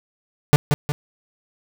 45% pulse tone with echo, 146.83 Hz, D3, in tune, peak -8 dBFS, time 0.53-0.56 s, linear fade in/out 0 ms, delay 180 ms, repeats 2, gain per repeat -6 dB, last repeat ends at 0.92 s, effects none

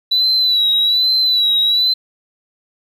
sine tone with vibrato, 3951 Hz, B7, in tune, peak -10 dBFS, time 0.11-1.94 s, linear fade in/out 10 ms, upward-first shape sine, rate 1.2 Hz, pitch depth 58 cents each way, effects tanh soft clip ceiling -8 dBFS + 8-bit

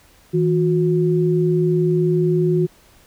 sine tone pair together, 161.3 / 362.1 Hz, E3 / F#4, -37 / -37 cents, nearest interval octave + major second, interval 1400 cents, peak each -17 dBFS, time 0.33-2.67 s, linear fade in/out 20 ms, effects pink hiss -52 dBFS RMS until 3.06 s

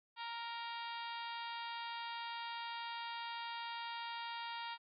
harmonic tone with a mistuned harmonic, 466.2 Hz, A#4, in tune, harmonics 2 / 3 / 4 / 5 / 6 / 7 / 8 / 9 / 10, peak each -44 / -51 / -52 / -54 / -53 / -53 / -53 / -60 / -57 dBFS, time 0.16-4.78 s, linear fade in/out 50 ms, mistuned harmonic 9, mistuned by -18 cents, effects none

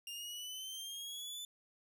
sawtooth exponential sweep, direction up, 2794 to 3520 Hz, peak -40 dBFS, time 0.07-1.45 s, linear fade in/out 2 ms, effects none

